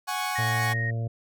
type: chord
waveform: sawtooth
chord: F# suspended second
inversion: none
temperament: equal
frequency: 740 / 830.6 / 1108.7 Hz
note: F#5 / G#5 / C#6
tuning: 0 / 0 / 0 cents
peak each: -28 dBFS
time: 0.07-0.74 s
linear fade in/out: 20 ms
type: tone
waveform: sine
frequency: 1864.7 Hz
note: A#6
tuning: in tune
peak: -28 dBFS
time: 0.35-0.91 s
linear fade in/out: 10 ms
type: harmonic tone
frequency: 114.6 Hz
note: A#2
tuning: 29 cents flat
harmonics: 1 / 2 / 3 / 4 / 5 / 6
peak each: -26 / -42 / -47 / -43 / -43 / -45 dBFS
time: 0.38-1.08 s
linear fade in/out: 10 ms
effects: none